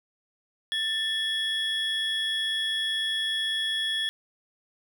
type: tone pair together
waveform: triangle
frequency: 1775 / 3351 Hz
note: A6 / G#7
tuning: +15 / +15 cents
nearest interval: major seventh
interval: 1100 cents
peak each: -30 / -25 dBFS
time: 0.72-4.09 s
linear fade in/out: 0 ms
effects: none